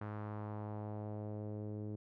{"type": "tone with low-pass filter sweep", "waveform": "sawtooth", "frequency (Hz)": 105.4, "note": "G#2", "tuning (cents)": 26, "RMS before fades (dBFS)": -43, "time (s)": [0.01, 1.96], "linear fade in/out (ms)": 5, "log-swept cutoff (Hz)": [1400, 380], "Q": 1.7, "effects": []}